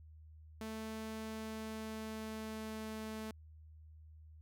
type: tone with pitch glide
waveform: sawtooth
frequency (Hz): 220 to 218.4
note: A3 to A3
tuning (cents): 0 to -13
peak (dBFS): -38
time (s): 0.61-3.31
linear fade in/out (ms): 2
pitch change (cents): -13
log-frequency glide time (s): 1.16-3.01
effects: added 78 Hz sine -54 dBFS peak until 4.41 s